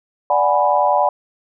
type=chord; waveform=sine; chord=G# half-diminished seventh; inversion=second; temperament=equal; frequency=587.3 / 740 / 830.6 / 987.8 Hz; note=D5 / F#5 / G#5 / B5; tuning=0 / 0 / 0 / 0 cents; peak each=-18 dBFS; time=0.3-1.09 s; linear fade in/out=2 ms; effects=none